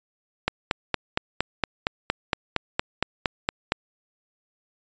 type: click train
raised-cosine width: 0.3 ms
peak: -5 dBFS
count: 15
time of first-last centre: 0.48-3.721 s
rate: 4.32 Hz
effects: resampled to 16000 Hz